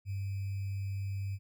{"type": "tone with sample-and-hold", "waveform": "sine", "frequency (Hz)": 98, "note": "G2", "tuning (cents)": 0, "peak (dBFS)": -33, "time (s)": [0.05, 1.39], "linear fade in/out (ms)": 50, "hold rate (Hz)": 2450, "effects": []}